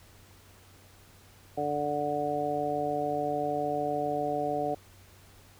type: harmonic tone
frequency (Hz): 146.83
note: D3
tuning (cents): 0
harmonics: 1 / 2 / 3 / 4 / 5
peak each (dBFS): -42 / -36 / -34 / -33 / -31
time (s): 1.57-4.75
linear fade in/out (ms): 10
effects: added 94 Hz sine -57 dBFS peak until 5.59 s + pink hiss -57 dBFS RMS until 5.59 s